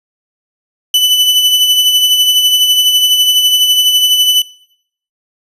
40% pulse tone with tremolo, 2992 Hz, F#7, 19 cents sharp, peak -5 dBFS, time 0.94-4.42 s, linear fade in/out 2 ms, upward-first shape sine, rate 12 Hz, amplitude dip 45%, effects noise-tail reverb RT60 0.7 s tail -22 dB re dry + resampled to 32000 Hz

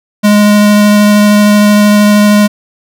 square tone with vibrato, 207.7 Hz, G#3, in tune, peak -4 dBFS, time 0.23-2.48 s, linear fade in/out 20 ms, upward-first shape sine, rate 13 Hz, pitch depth 8 cents each way, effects none

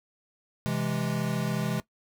square chord, C augmented, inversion none, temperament equal, 130.81 / 164.81 / 207.7 Hz, C3 / E3 / G#3, 0 / 0 / 0 cents, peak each -32 dBFS, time 0.66-1.8 s, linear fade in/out 0 ms, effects noise-tail reverb RT60 0.1 s tail -18 dB re dry

